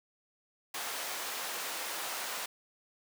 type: high-pass noise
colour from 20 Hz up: pink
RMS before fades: -38 dBFS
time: 0.74-2.46 s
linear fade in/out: 5 ms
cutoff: 680 Hz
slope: 12 dB/octave
effects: none